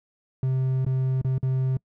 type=tone with dropouts; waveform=triangle; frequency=130.81 Hz; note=C3; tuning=in tune; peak=-19 dBFS; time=0.43-1.77 s; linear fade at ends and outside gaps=2 ms; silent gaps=0.849-0.864 / 1.215-1.246 / 1.381-1.429 s; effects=noise-tail reverb RT60 0.1 s tail -26 dB re dry